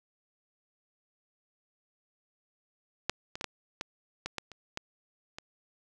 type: clicks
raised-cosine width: 0.2 ms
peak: -10 / -21 / -18 / -15 / -17 / -17 / -16 / -29 / -17 / -23 dBFS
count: 10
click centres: 3.096 / 3.355 / 3.411 / 3.443 / 3.811 / 4.26 / 4.383 / 4.517 / 4.774 / 5.385 s
effects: none